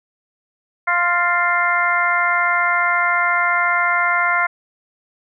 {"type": "harmonic tone with a mistuned harmonic", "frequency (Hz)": 349.2, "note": "F4", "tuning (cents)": 0, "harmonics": [2, 3, 4, 5, 6], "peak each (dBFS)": [-23, -21, -19, -24, -20], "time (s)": [0.87, 4.47], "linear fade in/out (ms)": 10, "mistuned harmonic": 5, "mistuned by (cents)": 28, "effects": []}